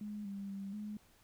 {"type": "tone with pitch steps", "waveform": "sine", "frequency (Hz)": [208.9, 198.4, 196.6, 210.2], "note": ["G#3", "G3", "G3", "G#3"], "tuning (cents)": [10, 21, 5, 21], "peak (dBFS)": -40, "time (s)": [0.01, 0.97], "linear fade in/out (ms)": 2, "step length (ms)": 240, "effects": ["pink hiss -67 dBFS RMS until 1.23 s"]}